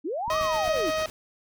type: linear two-way sweep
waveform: sine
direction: up then down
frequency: 262.7 to 1224 to 262.7 Hz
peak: -27 dBFS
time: 0.04-0.91 s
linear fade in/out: 20 ms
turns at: 0.38 s
type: click train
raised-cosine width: 5 ms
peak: -29 dBFS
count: 4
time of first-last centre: 0.28-0.679 s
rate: 7.52 Hz
type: harmonic tone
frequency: 629 Hz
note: D#5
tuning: 19 cents sharp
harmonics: 1 / 2 / 3 / 4 / 5 / 6 / 7 / 8 / 9 / 10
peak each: -26 / -32 / -36 / -38 / -40 / -42 / -43 / -44 / -45 / -46 dBFS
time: 0.3-1.06 s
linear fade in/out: 2 ms
type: noise with tremolo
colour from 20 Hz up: pink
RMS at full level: -39 dBFS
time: 0.3-1.1 s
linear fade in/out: 0 ms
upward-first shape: sine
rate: 8.9 Hz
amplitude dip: 55%
effects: none